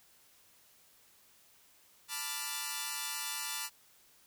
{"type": "chord", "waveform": "5% pulse", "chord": "B half-diminished seventh", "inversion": "third", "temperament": "equal", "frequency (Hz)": [880, 987.8, 1174.7, 1396.9], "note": ["A5", "B5", "D6", "F6"], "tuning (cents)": [0, 0, 0, 0], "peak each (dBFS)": -30, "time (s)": [2.08, 3.7], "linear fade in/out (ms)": 50, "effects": ["white hiss -64 dBFS RMS until 4.26 s"]}